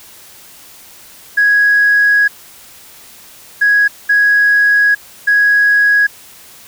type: tone bursts at uneven times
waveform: sine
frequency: 1661.2 Hz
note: G#6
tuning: in tune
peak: -6 dBFS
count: 4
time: 1.37-2.28 / 3.61-3.88 / 4.09-4.95 / 5.27-6.07 s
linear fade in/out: 10 ms
effects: tanh soft clip ceiling -3 dBFS + white hiss -39 dBFS RMS until 6.67 s